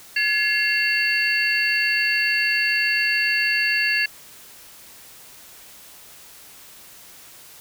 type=tone cluster; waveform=sine; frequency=1698 / 2126 / 2724 / 4531 Hz; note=G#6 / C7 / F7 / C#8; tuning=+38 / +27 / -44 / +37 cents; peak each=-22 / -26 / -22 / -26 dBFS; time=0.16-4.06 s; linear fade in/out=5 ms; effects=white hiss -45 dBFS RMS until 7.6 s